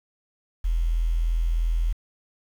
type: tone with quantisation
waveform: sine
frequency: 41.53 Hz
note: E1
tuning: 14 cents sharp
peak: -20 dBFS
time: 0.64-1.93 s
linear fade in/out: 10 ms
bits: 8
effects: none